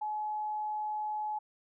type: tone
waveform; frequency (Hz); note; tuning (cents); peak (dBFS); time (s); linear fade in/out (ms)
sine; 850; G#5; +40; -32; 0.01-1.39; 10
effects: none